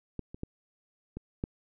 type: clicks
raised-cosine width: 3 ms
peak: -22 / -29 / -22 / -25 / -18 dBFS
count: 5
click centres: 0.193 / 0.345 / 0.434 / 1.17 / 1.439 s
effects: none